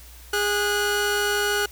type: tone pair together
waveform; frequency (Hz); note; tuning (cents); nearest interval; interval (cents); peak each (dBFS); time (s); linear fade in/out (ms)
sawtooth; 410.5 / 1463; G#4 / F#6; -20 / -20; octave + minor seventh; 2200; -20; 0.33-1.66; 5
effects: added 60 Hz sine -44 dBFS peak until 1.71 s + white hiss -48 dBFS RMS until 1.71 s